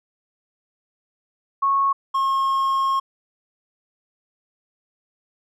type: tone pair in turn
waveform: sine / triangle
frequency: 1100 / 1079.9 Hz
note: C#6 / C#6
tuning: -14 / -46 cents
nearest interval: unison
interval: 32 cents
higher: first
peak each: -16 / -16 dBFS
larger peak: neither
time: 1.62-1.93 / 2.14-3 s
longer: second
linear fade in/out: 10 ms
effects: none